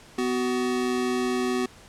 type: tone pair together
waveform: square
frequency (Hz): 249.9 / 374.5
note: B3 / F#4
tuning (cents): +21 / +21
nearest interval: perfect fifth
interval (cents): 700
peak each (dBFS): -27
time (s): 0.18-1.66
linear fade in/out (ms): 5
effects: pink hiss -50 dBFS RMS until 1.88 s + low-pass 9000 Hz 12 dB/octave